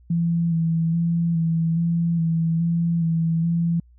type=tone with vibrato; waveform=sine; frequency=166.3 Hz; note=E3; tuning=16 cents sharp; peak=-18 dBFS; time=0.1-3.8 s; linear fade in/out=5 ms; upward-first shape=square; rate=1.2 Hz; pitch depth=23 cents each way; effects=added 60 Hz sine -49 dBFS peak until 3.98 s